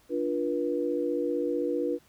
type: chord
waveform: sine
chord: B diminished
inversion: first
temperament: equal with one note detuned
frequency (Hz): 293.7 / 349.2 / 483.2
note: D4 / F4 / B4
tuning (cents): 0 / 0 / -38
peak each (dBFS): -31 / -31 / -29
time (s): 0.09-1.99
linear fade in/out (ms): 50
effects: pink hiss -62 dBFS RMS until 2.08 s